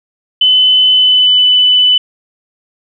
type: tone with pitch glide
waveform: sine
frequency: 3023 to 2995 Hz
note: F#7 to F#7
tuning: +36 to +20 cents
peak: -5 dBFS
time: 0.41-1.98 s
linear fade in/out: 5 ms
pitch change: -16 cents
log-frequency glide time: 0.92-1.41 s
effects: none